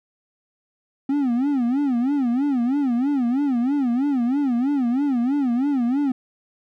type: tone with vibrato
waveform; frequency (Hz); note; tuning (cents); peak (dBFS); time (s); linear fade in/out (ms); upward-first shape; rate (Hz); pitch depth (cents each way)
triangle; 261.6; C4; 0; -16; 1.09-6.12; 5; sine; 3.1; 190
effects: none